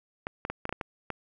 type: clicks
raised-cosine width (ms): 0.5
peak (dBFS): -17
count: 8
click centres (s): 0.269 / 0.451 / 0.5 / 0.654 / 0.693 / 0.726 / 0.812 / 1.103
effects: none